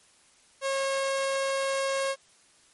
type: tone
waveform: sawtooth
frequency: 543 Hz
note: C#5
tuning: 36 cents flat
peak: -22 dBFS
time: 0.61-2.16 s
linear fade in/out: 50 ms
effects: white hiss -60 dBFS RMS until 2.73 s + MP3 48 kbps